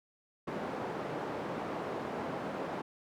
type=band-pass noise; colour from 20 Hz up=white; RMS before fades=-38 dBFS; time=0.47-2.82 s; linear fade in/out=10 ms; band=170 to 730 Hz; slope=12 dB/octave; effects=none